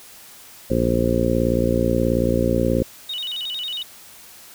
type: harmonic tone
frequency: 58.5 Hz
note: A#1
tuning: 7 cents sharp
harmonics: 1 / 2 / 3 / 4 / 5 / 6 / 7 / 8 / 9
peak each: -26 / -25 / -27 / -23 / -26 / -26 / -27 / -29 / -23 dBFS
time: 0.7-2.83 s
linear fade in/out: 5 ms
type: tone with vibrato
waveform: sine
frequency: 3322 Hz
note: G#7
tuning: in tune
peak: -25 dBFS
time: 3.09-3.83 s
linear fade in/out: 5 ms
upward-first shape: square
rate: 11 Hz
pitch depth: 200 cents each way
effects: white hiss -44 dBFS RMS until 4.54 s